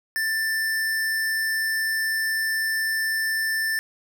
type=tone; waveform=square; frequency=1774 Hz; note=A6; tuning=14 cents sharp; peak=-23 dBFS; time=0.16-3.79 s; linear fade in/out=0 ms; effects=none